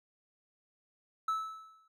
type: tone with exponential decay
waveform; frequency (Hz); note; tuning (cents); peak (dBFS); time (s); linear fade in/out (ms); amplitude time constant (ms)
triangle; 1306; E6; -17; -25; 1.28-1.88; 5; 130
effects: tanh soft clip ceiling -21 dBFS